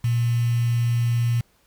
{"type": "tone with quantisation", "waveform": "sine", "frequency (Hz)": 118.5, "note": "A#2", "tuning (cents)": 29, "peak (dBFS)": -18, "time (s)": [0.04, 1.41], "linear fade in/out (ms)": 5, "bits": 6, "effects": ["pink hiss -62 dBFS RMS until 1.66 s"]}